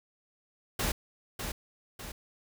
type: noise with echo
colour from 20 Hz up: pink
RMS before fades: -30 dBFS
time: 0.79-0.92 s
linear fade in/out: 5 ms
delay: 600 ms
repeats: 2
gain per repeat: -6 dB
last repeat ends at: 2.12 s
effects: none